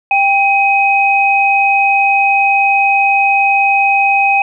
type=tone pair together; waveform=sine; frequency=791.9 / 2521 Hz; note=G5 / D#7; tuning=+17 / +22 cents; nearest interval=octave + minor sixth; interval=2005 cents; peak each=-11 dBFS; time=0.11-4.42 s; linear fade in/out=2 ms; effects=none